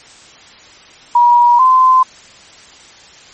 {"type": "tone pair in turn", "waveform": "sine", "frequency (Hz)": [960, 1030.9], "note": ["B5", "C6"], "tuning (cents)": [-49, -26], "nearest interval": "minor second", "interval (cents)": 123, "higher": "second", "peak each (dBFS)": -5, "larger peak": "neither", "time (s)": [[1.15, 1.59], [1.59, 2.03]], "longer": "neither", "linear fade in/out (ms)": 5, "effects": ["white hiss -40 dBFS RMS until 3.33 s", "MP3 32 kbps"]}